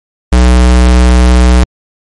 square tone, 61.74 Hz, B1, in tune, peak -3 dBFS, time 0.32-1.64 s, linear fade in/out 5 ms, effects MP3 48 kbps

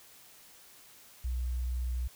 sine tone, 61.74 Hz, B1, in tune, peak -30 dBFS, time 1.24-2.08 s, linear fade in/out 10 ms, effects white hiss -56 dBFS RMS until 2.15 s

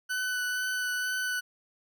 40% pulse tone with vibrato, 1497 Hz, F#6, 20 cents sharp, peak -28 dBFS, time 0.09-1.41 s, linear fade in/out 20 ms, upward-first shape triangle, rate 2.1 Hz, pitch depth 14 cents each way, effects none

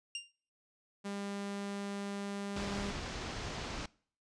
sawtooth tone with exponential decay, 2794 Hz, F7, in tune, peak -31 dBFS, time 0.15-0.32 s, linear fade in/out 2 ms, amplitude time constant 35 ms
sawtooth tone, 200.5 Hz, G3, 39 cents sharp, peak -34 dBFS, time 1.04-2.92 s, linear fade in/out 20 ms
pink low-pass noise, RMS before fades -41 dBFS, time 2.56-3.86 s, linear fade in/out 5 ms, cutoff 6300 Hz, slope 24 dB/octave
effects noise-tail reverb RT60 0.5 s tail -23 dB re dry + resampled to 22050 Hz

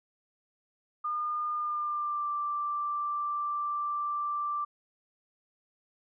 sine tone with pitch glide, 1213 to 1175.7 Hz, D#6 to D6, -44 to +2 cents, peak -29 dBFS, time 1.04-4.65 s, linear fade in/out 10 ms, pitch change -54 cents, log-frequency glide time 1.53-2.29 s, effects none

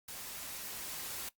white noise with level ramp, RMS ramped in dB -45 to -41 dBFS, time 0.08-1.29 s, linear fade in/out 5 ms, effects noise-tail reverb RT60 0.1 s tail -17 dB re dry + Opus 48 kbps

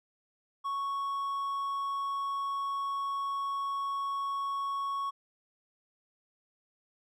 triangle tone, 1108.7 Hz, C#6, in tune, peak -29 dBFS, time 0.64-5.11 s, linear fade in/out 20 ms, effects none

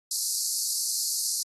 pink high-pass noise, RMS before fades -28 dBFS, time 0.11-1.43 s, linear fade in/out 2 ms, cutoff 4300 Hz, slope 96 dB/octave, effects AAC 32 kbps

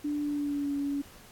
sine tone with pitch glide, 293.7 to 282.9 Hz, D4 to C#4, 0 to +35 cents, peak -28 dBFS, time 0.04-1.02 s, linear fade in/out 10 ms, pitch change -65 cents, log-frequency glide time 0.21-0.75 s, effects pink hiss -53 dBFS RMS until 1.31 s + AAC 64 kbps

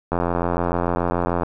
click train, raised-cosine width 1 ms, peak -7 dBFS, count 115, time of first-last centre 0.12-1.433 s, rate 86.8 Hz, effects none

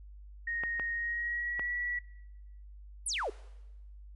sine tone with pitch glide, 1864 to 1942 Hz, A#6 to B6, -1 to -30 cents, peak -32 dBFS, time 0.47-1.99 s, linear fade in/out 5 ms, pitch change +71 cents, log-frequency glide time 0.93-1.71 s
clicks, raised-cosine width 0.5 ms, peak -23 dBFS, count 3, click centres 0.636 / 0.797 / 1.595 s
sine exponential sweep, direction down, 11350 to 370 Hz, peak -31 dBFS, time 3.06-3.3 s, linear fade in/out 5 ms
effects noise-tail reverb RT60 1.0 s tail -21 dB re dry + added 50 Hz sine -47 dBFS peak until 4.15 s

